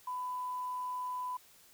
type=tone with quantisation; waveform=sine; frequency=1000 Hz; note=B5; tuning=21 cents sharp; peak=-35 dBFS; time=0.07-1.37 s; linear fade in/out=5 ms; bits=10; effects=white hiss -61 dBFS RMS until 1.73 s